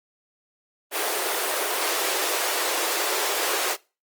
pink high-pass noise, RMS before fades -25 dBFS, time 0.91-3.77 s, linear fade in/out 50 ms, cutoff 360 Hz, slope 48 dB/octave, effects noise-tail reverb RT60 0.3 s tail -22 dB re dry + Opus 24 kbps

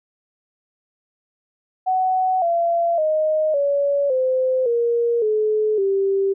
sine tone with pitch steps, 747 / 681.1 / 620.9 / 566.1 / 516.1 / 470.6 / 429 / 391.2 Hz, F#5 / F5 / D#5 / C#5 / C5 / A#4 / A4 / G4, +16 / -44 / -4 / +36 / -24 / +16 / -44 / -4 cents, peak -16 dBFS, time 1.86-6.34 s, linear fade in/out 20 ms, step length 560 ms, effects none

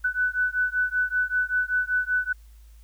sine beating tone pair, 1492 / 1497.2 Hz, F#6 / F#6, +14 / +20 cents, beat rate 5.2 Hz, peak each -25 dBFS, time 0.04-2.33 s, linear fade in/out 10 ms, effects added 54 Hz sine -46 dBFS peak until 2.83 s + white hiss -63 dBFS RMS until 2.83 s

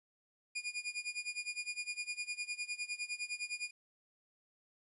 sawtooth tone with tremolo, 2434 Hz, D#7, 39 cents flat, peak -32 dBFS, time 0.55-3.71 s, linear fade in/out 10 ms, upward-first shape sine, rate 9.8 Hz, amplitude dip 90%, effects resampled to 24000 Hz + 12-bit

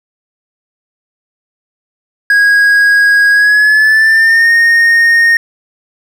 triangle tone with pitch glide, 1647 to 1848.7 Hz, G#6 to A#6, -15 to -15 cents, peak -3 dBFS, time 2.3-5.37 s, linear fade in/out 2 ms, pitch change +200 cents, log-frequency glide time 3.32-4.51 s, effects none

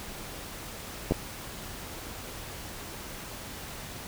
clicks, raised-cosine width 2 ms, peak -12 dBFS, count 2, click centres 1.11 / 1.121 s, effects pink hiss -41 dBFS RMS until 4.07 s

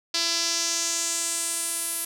sawtooth tone with band-pass filter sweep, 335.9 Hz, E4, 33 cents sharp, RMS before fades -27 dBFS, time 0.14-2.05 s, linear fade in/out 5 ms, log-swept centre 4800 to 11000 Hz, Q 2.9, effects none

